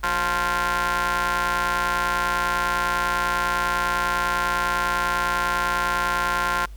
sawtooth ring-modulated tone, 170 Hz, F3, 46 cents flat, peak -14 dBFS, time 0.03-6.66 s, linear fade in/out 10 ms, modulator 1220 Hz, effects added 50 Hz sine -36 dBFS peak until 6.76 s + pink hiss -55 dBFS RMS until 6.76 s

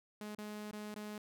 sawtooth tone with dropouts, 210.4 Hz, G#3, 23 cents sharp, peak -39 dBFS, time 0.21-1.18 s, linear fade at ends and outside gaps 2 ms, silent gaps 0.35-0.384 / 0.712-0.73 / 0.942-0.961 s, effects none

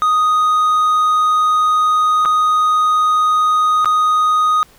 triangle tone with dropouts, 1244.5 Hz, D#6, in tune, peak -9 dBFS, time 0.02-4.63 s, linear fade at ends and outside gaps 0 ms, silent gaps 2.251-2.257 / 3.846-3.857 s, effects pink hiss -48 dBFS RMS until 4.78 s

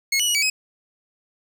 20% pulse tone with pitch steps, 2175 / 2949 / 2908 / 2283 / 2539 Hz, C#7 / F#7 / F#7 / D7 / D#7, -33 / -6 / -31 / -50 / +34 cents, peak -13 dBFS, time 0.12-0.5 s, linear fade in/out 5 ms, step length 76 ms, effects none

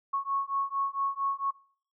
sine beating tone pair, 1100 / 1104.4 Hz, C#6 / C#6, -14 / -7 cents, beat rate 4.4 Hz, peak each -31 dBFS, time 0.13-1.51 s, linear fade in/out 10 ms, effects noise-tail reverb RT60 0.5 s tail -22 dB re dry

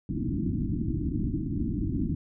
white low-pass noise, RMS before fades -29 dBFS, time 0.09-2.15 s, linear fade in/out 2 ms, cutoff 330 Hz, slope 96 dB/octave, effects none

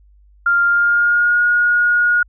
sine tone with pitch glide, 1396.9 to 1440.3 Hz, F6 to F#6, 0 to -47 cents, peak -11 dBFS, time 0.46-2.23 s, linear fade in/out 5 ms, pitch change +53 cents, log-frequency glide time 0.64-1.42 s, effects added 50 Hz sine -46 dBFS peak until 2.28 s

